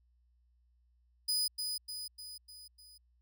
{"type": "tone with echo", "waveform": "sawtooth", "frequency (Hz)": 4978, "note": "D#8", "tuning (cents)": 0, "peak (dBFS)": -27, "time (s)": [1.28, 1.48], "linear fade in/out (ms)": 10, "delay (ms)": 300, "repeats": 5, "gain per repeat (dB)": -5, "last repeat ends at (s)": 2.98, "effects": ["added 60 Hz sine -67 dBFS peak until 3.21 s"]}